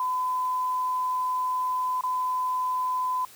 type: tone with dropouts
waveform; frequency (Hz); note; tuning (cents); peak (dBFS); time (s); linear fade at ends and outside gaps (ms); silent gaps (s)
sine; 1011; B5; +40; -24; 0-3.25; 2; 2.01-2.036
effects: white hiss -50 dBFS RMS until 3.35 s